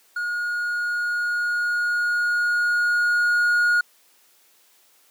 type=tone with level ramp; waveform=triangle; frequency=1438 Hz; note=F#6; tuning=50 cents flat; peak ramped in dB=-22 to -14 dBFS; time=0.16-3.81 s; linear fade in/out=5 ms; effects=white hiss -58 dBFS RMS until 5.1 s + high-pass 300 Hz 12 dB/octave